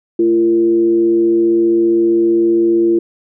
sine tone with frequency modulation, 342.2 Hz, F4, 35 cents flat, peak -9 dBFS, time 0.19-2.99 s, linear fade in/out 5 ms, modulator 121 Hz, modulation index 0.36, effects none

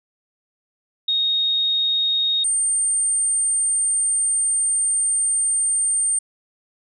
sine tone pair in turn, 3729 / 8767 Hz, A#7 / C#9, 0 / -20 cents, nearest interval octave + minor third, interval 1480 cents, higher second, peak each -17 dBFS, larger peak neither, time 1.08-2.44 / 2.44-6.19 s, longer second, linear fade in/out 5 ms, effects none

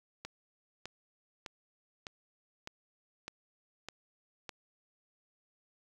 click train, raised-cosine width 0.2 ms, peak -24 dBFS, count 8, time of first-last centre 0.25-4.492 s, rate 1.65 Hz, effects 9-bit

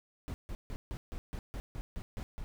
brown noise bursts, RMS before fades -39 dBFS, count 11, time 0.28-2.44 s, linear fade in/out 0 ms, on 60 ms, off 150 ms, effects none

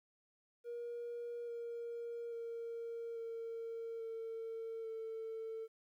triangle tone with pitch steps, 474.9 / 469.2 / 463.5 / 457.9 / 452.4 / 447 Hz, A#4 / A#4 / A#4 / A#4 / A4 / A4, +32 / +11 / -10 / -31 / +48 / +27 cents, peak -38 dBFS, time 0.64-5.68 s, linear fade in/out 50 ms, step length 840 ms, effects tanh soft clip ceiling -38 dBFS + 13-bit

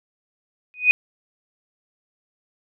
sine tone with exponential growth, 2489 Hz, D#7, in tune, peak -6 dBFS, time 0.74-0.91 s, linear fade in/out 0 ms, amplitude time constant 35 ms, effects none

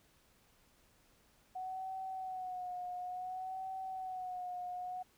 sine tone with vibrato, 740 Hz, F#5, in tune, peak -39 dBFS, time 1.55-5.03 s, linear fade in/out 10 ms, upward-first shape sine, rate 0.57 Hz, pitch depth 48 cents each way, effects pink hiss -69 dBFS RMS until 5.17 s

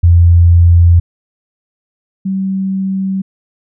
sine tone pair in turn, 85.8 / 191.84 Hz, F2 / G3, -30 / -37 cents, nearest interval octave + major second, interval 1393 cents, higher second, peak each -3 / -13 dBFS, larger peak first, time 0.03-1 / 2.25-3.22 s, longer neither, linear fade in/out 10 ms, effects none

